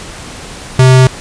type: tone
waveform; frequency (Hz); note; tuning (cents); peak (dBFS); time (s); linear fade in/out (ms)
square; 129.4; C3; -19; -3; 0.79-1.07; 2
effects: pink hiss -28 dBFS RMS until 1.2 s + resampled to 22050 Hz